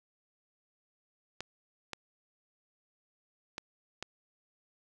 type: clicks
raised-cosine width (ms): 0.2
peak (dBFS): -20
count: 4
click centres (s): 1.406 / 1.933 / 3.581 / 4.026
effects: none